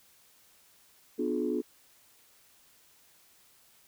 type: chord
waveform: sine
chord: B diminished seventh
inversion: none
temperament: just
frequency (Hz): 246.9 / 296.3 / 355.6 / 426.7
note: B3 / D4 / F4 / Ab4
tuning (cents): 0 / +15 / +31 / +47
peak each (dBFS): -33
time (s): 1.18-1.62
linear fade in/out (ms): 20
effects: tanh soft clip ceiling -18 dBFS + white hiss -62 dBFS RMS until 3.87 s